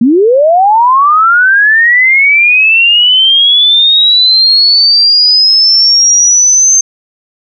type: linear sweep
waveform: sine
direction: up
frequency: 218.7 to 6320 Hz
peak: -3 dBFS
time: 0.01-6.81 s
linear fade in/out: 5 ms
effects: none